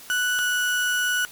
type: tone pair in turn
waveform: 35% pulse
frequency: 1480 / 1474.4 Hz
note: F#6 / F#6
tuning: 0 / -7 cents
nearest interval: unison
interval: 7 cents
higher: first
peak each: -19 dBFS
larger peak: neither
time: 0.1-0.39 / 0.39-1.25 s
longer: second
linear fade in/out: 0 ms
effects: white hiss -44 dBFS RMS until 1.31 s + MP3 96 kbps